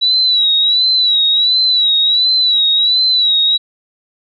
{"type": "tone with vibrato", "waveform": "sine", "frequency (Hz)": 3911, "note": "B7", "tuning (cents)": -18, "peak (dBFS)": -9, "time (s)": [0.01, 3.58], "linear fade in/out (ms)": 20, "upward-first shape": "sine", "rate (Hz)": 1.4, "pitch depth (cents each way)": 71, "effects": []}